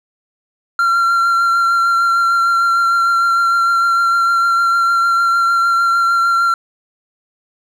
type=tone with vibrato; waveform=triangle; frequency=1372 Hz; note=F6; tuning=31 cents flat; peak=-9 dBFS; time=0.79-6.54 s; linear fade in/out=2 ms; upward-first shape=triangle; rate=6.6 Hz; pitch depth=20 cents each way; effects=none